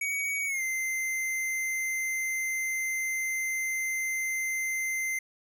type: tone with pitch glide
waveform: square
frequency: 2253 to 2078 Hz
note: C#7 to C7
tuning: +28 to -12 cents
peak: -29 dBFS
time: 0.01-5.19 s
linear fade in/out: 5 ms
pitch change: -140 cents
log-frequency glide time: 0.46-0.62 s
effects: none